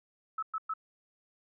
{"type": "tone bursts", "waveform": "sine", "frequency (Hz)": 1300, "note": "E6", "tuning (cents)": -24, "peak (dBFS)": -31, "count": 3, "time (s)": [0.38, 0.738], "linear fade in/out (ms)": 5, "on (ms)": 46, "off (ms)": 110, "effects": []}